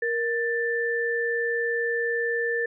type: tone pair together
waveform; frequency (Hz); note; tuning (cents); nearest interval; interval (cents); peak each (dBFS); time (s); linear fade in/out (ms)
sine; 469 / 1769.3; A#4 / A6; +11 / +9; octave + major seventh; 2298; -26; 0.02-2.66; 5
effects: none